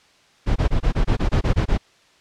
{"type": "noise bursts", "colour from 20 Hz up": "brown", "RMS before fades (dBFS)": -17, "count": 11, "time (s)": [0.46, 1.78], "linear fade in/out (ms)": 20, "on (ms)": 100, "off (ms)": 22, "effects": ["white hiss -55 dBFS RMS until 2.2 s", "low-pass 5000 Hz 12 dB/octave"]}